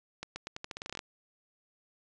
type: accelerating click train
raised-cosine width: 0.2 ms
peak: -21 dBFS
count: 14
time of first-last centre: 0.23-0.992 s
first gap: 130 ms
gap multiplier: 0.85
effects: resampled to 22050 Hz